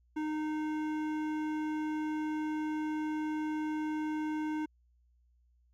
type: tone with hard clipping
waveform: triangle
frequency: 307.7 Hz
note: D#4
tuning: 19 cents flat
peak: -34 dBFS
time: 0.16-4.66 s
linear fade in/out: 10 ms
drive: 17 dB
effects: added 60 Hz sine -65 dBFS peak until 5.73 s